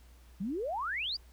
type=exponential sweep; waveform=sine; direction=up; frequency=176.1 to 4978 Hz; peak=-32 dBFS; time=0.4-1.17 s; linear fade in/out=10 ms; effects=added 60 Hz sine -54 dBFS peak until 1.32 s + pink hiss -64 dBFS RMS until 1.32 s